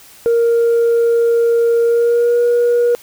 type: tone with pitch glide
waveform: sine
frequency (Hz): 466.4 to 478.7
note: A#4 to A#4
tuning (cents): +1 to +46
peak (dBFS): -8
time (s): 0.26-2.95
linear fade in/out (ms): 0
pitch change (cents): +45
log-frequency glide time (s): 1.84-2.41
effects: tanh soft clip ceiling -8 dBFS + white hiss -42 dBFS RMS until 3.02 s